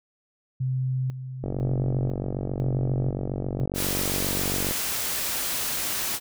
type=tone with tremolo; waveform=sine; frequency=129.6 Hz; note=C3; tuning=16 cents flat; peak=-23 dBFS; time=0.6-3.66 s; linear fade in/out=10 ms; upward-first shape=square; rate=1 Hz; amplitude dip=65%
type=click train; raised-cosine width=2 ms; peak=-16 dBFS; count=156; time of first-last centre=1.44-4.71 s; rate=47.4 Hz
type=noise; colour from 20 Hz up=white; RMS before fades=-28 dBFS; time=3.74-6.2 s; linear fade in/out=50 ms
effects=none